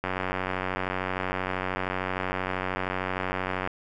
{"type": "click train", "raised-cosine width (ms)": 0.5, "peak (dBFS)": -13, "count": 339, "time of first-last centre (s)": [0.04, 3.674], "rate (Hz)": 93, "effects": []}